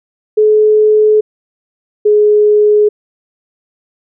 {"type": "tone pair in turn", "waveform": "sine", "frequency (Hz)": [427.7, 419.9], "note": ["A4", "G#4"], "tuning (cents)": [-49, 19], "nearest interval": "unison", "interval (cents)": 32, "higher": "first", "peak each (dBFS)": -5, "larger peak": "neither", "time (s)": [[0.37, 1.21], [2.05, 2.89]], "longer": "neither", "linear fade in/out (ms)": 10, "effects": []}